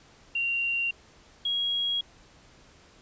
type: tone pair in turn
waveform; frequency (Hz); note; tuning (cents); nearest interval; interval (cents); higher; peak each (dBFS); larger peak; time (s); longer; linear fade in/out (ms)
sine; 2763 / 3300; F7 / G#7; -19 / -12; minor third; 307; second; -25; neither; 0.35-0.91 / 1.45-2.01; neither; 5
effects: pink hiss -56 dBFS RMS until 3.01 s + resampled to 16000 Hz